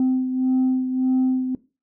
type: beating tone pair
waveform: sine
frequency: 257.9 / 259.6 Hz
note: C4 / C4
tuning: -25 / -13 cents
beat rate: 1.7 Hz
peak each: -17 / -24 dBFS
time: 0-1.55 s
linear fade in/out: 2 ms
effects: noise-tail reverb RT60 0.3 s tail -18 dB re dry + tanh soft clip ceiling -14 dBFS